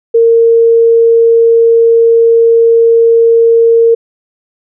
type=tone; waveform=sine; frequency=460 Hz; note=A#4; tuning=23 cents flat; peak=-3 dBFS; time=0.14-3.95 s; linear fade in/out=10 ms; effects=none